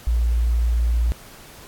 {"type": "tone", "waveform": "sine", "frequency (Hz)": 58.27, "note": "A#1", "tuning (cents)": 0, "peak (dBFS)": -16, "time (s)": [0.07, 1.12], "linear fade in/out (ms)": 0, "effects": ["pink hiss -44 dBFS RMS until 1.67 s", "AAC 64 kbps"]}